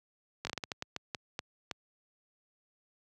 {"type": "slowing click train", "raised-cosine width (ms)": 0.2, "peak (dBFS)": -18, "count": 12, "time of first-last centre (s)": [0.45, 1.712], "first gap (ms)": 20, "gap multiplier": 1.32, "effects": ["high-pass 80 Hz 12 dB/octave"]}